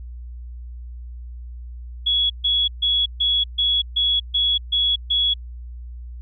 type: tone bursts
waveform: sine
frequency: 3362 Hz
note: G#7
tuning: 20 cents sharp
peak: -16 dBFS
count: 9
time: 2.06-5.34 s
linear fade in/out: 10 ms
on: 240 ms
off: 140 ms
effects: added 60 Hz sine -32 dBFS peak until 6.21 s